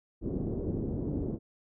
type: low-pass noise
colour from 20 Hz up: white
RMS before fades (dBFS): -33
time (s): 0.21-1.39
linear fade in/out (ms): 50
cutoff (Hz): 370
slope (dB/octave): 24
effects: none